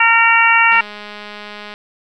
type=harmonic tone; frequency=458.8 Hz; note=A#4; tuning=28 cents flat; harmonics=2 / 3 / 4 / 5 / 6; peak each=-15 / -15 / -15 / -15 / -15 dBFS; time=0-0.81 s; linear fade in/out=5 ms
type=click train; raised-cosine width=0.3 ms; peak=-16 dBFS; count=213; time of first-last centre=0.72-1.739 s; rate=208 Hz
effects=none